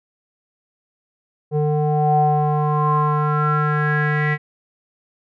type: tone with low-pass filter sweep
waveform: square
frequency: 150.1 Hz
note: D3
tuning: 38 cents sharp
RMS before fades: -18 dBFS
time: 1.51-4.38 s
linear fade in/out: 50 ms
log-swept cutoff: 560 to 2000 Hz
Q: 8.4
effects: none